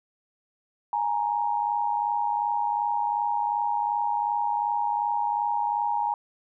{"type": "tone pair together", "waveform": "sine", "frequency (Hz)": [832.3, 935], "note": ["G#5", "A#5"], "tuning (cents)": [4, 5], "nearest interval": "major second", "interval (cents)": 201, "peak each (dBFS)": -26, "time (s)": [0.93, 6.14], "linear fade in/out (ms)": 2, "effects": []}